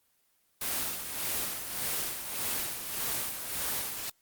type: noise with tremolo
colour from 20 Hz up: white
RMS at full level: -31 dBFS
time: 0.61-4.1 s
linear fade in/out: 5 ms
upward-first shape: sine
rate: 1.7 Hz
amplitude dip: 55%
effects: white hiss -71 dBFS RMS until 4.21 s + Opus 24 kbps